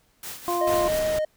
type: noise with tremolo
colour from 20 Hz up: white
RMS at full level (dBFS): -35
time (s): 0.23-0.99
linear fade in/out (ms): 2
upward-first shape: sine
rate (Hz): 4.3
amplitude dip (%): 65
type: harmonic tone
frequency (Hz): 349.2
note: F4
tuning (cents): 0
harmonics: 1 / 2 / 3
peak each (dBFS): -27 / -27 / -27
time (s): 0.48-0.88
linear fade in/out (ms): 0
type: tone with vibrato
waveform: triangle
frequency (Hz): 620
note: D#5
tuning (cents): -6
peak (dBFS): -20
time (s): 0.61-1.25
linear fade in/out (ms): 5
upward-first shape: triangle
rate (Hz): 3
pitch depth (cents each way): 10
type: noise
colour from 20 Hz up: pink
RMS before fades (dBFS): -33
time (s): 0.67-1.19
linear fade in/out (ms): 5
effects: pink hiss -64 dBFS RMS until 1.36 s